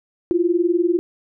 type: tone pair together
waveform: sine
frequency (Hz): 336.9 / 357.1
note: E4 / F4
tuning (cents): +38 / +39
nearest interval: minor second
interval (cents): 101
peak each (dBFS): -18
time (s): 0.31-0.99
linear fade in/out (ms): 0
effects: none